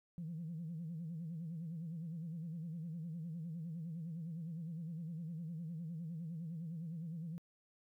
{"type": "tone with vibrato", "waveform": "sine", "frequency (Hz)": 164.81, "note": "E3", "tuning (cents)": 0, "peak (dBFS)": -40, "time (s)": [0.18, 7.38], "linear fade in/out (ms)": 0, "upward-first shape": "sine", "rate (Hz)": 9.8, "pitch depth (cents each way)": 110, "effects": ["tanh soft clip ceiling -37 dBFS", "13-bit"]}